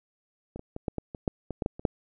clicks, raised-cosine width 2 ms, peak -25 / -27 / -22 / -15 / -18 / -24 / -12 / -20 / -15 / -13 / -27 / -9 dBFS, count 12, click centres 0.56 / 0.594 / 0.764 / 0.882 / 0.983 / 1.148 / 1.278 / 1.507 / 1.622 / 1.661 / 1.795 / 1.852 s, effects none

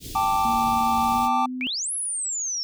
pink band-stop noise, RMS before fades -36 dBFS, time 0-1.3 s, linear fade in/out 50 ms, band 370 to 3000 Hz, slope 24 dB/octave
triangle chord, G suspended second, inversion none, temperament just, 784 / 882 / 1176 Hz, G5 / A5 / D6, 0 / +4 / +2 cents, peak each -22 dBFS, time 0.15-1.46 s, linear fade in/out 5 ms
sine tone with pitch glide, 233.1 to 254.2 Hz, A#3 to C4, 0 to -50 cents, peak -28 dBFS, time 0.45-1.67 s, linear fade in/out 0 ms, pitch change +150 cents, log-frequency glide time 1.03-1.52 s
sine exponential two-way sweep, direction up then down, 2217 to 11175 to 5340 Hz, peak -25 dBFS, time 1.61-2.63 s, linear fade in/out 0 ms, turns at 1.93 s
effects none

